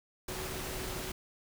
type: tone in noise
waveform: sine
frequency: 372.8 Hz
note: F#4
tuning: 13 cents sharp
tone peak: -44 dBFS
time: 0.28-1.12 s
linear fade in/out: 5 ms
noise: pink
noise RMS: -39 dBFS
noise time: 0.28-1.12 s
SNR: -8 dB
effects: none